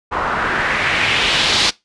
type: noise with low-pass filter sweep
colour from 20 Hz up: white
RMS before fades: -17 dBFS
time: 0.11-1.71 s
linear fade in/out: 20 ms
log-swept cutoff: 1100 to 4500 Hz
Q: 2.1
effects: noise-tail reverb RT60 0.2 s tail -21 dB re dry + resampled to 24000 Hz